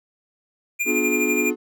square tone with tremolo, 2400 Hz, D7, 37 cents sharp, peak -20 dBFS, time 0.79-1.51 s, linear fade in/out 20 ms, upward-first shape sine, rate 12 Hz, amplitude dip 55%
triangle chord, B diminished seventh, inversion none, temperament just, 246.9 / 296.3 / 355.6 / 426.7 Hz, B3 / D4 / F4 / Ab4, 0 / +15 / +31 / +47 cents, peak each -24 dBFS, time 0.85-1.56 s, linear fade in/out 50 ms
effects none

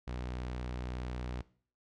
sawtooth tone, 61.74 Hz, B1, in tune, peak -33 dBFS, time 0.07-1.42 s, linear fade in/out 10 ms, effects noise-tail reverb RT60 0.5 s tail -20 dB re dry + low-pass 5000 Hz 12 dB/octave

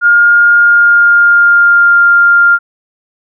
sine tone with pitch glide, 1416 to 1398.9 Hz, F6 to F6, +23 to +2 cents, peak -3 dBFS, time 0.01-2.59 s, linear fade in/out 50 ms, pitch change -21 cents, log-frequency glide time 0.56-1.99 s, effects none

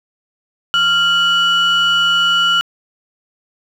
sine tone pair together, 1389 / 2945 Hz, F6 / F#7, -10 / -9 cents, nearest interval octave + minor second, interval 1301 cents, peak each -12 dBFS, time 0.74-2.61 s, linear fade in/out 0 ms, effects tanh soft clip ceiling -7 dBFS + 7-bit

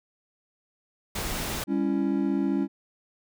pink noise, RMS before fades -31 dBFS, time 1.15-1.64 s, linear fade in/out 5 ms
triangle chord, C# diminished, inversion second, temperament just, 199.57 / 277.2 / 332.6 Hz, G3 / C#4 / E4, +31 / 0 / +16 cents, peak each -26 / -24 / -27 dBFS, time 1.67-2.68 s, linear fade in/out 50 ms
effects none

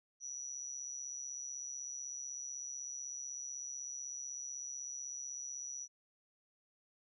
sine tone with amplitude modulation, 5870 Hz, F#8, 15 cents flat, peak -38 dBFS, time 0.2-5.88 s, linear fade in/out 50 ms, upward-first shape sine, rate 136 Hz, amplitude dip 80%, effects none

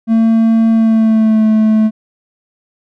triangle tone with pitch glide, 225.4 to 217.6 Hz, A3 to A3, +42 to -19 cents, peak -5 dBFS, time 0.07-1.91 s, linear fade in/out 50 ms, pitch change -61 cents, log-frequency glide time 0.69-1.45 s, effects none

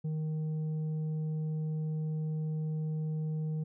triangle tone with tanh clipping, 155.8 Hz, D#3, 3 cents sharp, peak -32 dBFS, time 0.04-3.64 s, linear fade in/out 10 ms, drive 9 dB, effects none

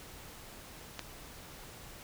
click, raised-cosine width 0.2 ms, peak -20 dBFS, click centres 0.993 s, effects pink hiss -50 dBFS RMS until 2.03 s

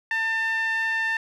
sawtooth tone with band-pass filter, 897 Hz, A5, 33 cents sharp, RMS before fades -25 dBFS, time 0.11-1.17 s, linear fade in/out 2 ms, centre 2000 Hz, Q 7.6, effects none

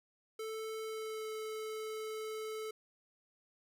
square tone with pitch glide, 440 to 435.4 Hz, A4 to A4, 0 to -18 cents, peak -40 dBFS, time 0.39-2.71 s, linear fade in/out 5 ms, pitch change -18 cents, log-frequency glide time 0.83-1.29 s, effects none

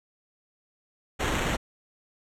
pink noise with sample-and-hold, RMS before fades -27 dBFS, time 1.19-1.57 s, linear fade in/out 20 ms, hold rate 4900 Hz, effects low-pass 10000 Hz 12 dB/octave

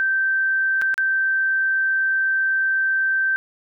sine tone with dropouts, 1558 Hz, G6, 11 cents flat, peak -17 dBFS, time 0-3.36 s, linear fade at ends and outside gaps 0 ms, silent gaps 0.815-0.82 / 0.942-0.979 s, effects none

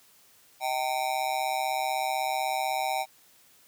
square tone with amplitude modulation, 771 Hz, G5, 29 cents flat, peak -23 dBFS, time 0.6-3.06 s, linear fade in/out 50 ms, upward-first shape sine, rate 136 Hz, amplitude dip 100%, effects white hiss -59 dBFS RMS until 3.67 s + high-pass 60 Hz 12 dB/octave

